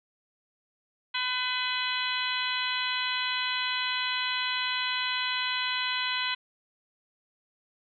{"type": "harmonic tone with a mistuned harmonic", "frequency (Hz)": 504, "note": "B4", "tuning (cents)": 35, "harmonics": [2, 3, 4, 5, 6, 7, 8], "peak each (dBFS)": [-35, -35, -35, -35, -35, -35, -35], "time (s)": [1.14, 6.35], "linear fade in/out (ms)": 10, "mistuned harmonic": 7, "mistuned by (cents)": -79, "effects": []}